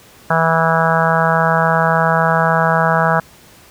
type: harmonic tone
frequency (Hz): 163.6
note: E3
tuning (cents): -13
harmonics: 1 / 3 / 4 / 5 / 6 / 7 / 8 / 9 / 10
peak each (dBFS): -18 / -23 / -18 / -20 / -20 / -23 / -20 / -21 / -22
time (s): 0.3-3.2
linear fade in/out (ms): 5
effects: pink hiss -44 dBFS RMS until 3.7 s + high-pass 60 Hz 12 dB/octave